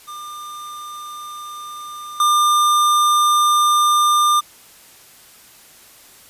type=tone with level steps; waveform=square; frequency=1200 Hz; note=D6; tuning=37 cents sharp; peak=-31 / -13 dBFS; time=0.07-4.41 s; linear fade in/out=20 ms; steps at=2.2 s; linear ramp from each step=2 ms; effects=white hiss -46 dBFS RMS until 6.29 s + resampled to 32000 Hz